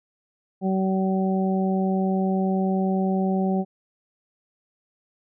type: harmonic tone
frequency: 190.1 Hz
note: F#3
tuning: 47 cents sharp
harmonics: 1 / 2 / 3 / 4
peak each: -21 / -28 / -32 / -30 dBFS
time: 0.61-3.65 s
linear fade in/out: 50 ms
effects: none